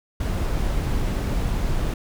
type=noise; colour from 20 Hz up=brown; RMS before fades=-23 dBFS; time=0.2-1.94 s; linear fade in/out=5 ms; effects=none